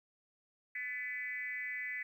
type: tone with frequency modulation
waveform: sine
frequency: 2004 Hz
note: B6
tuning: 25 cents sharp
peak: -37 dBFS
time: 0.75-2.03 s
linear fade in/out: 5 ms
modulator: 256 Hz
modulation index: 0.9
effects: 12-bit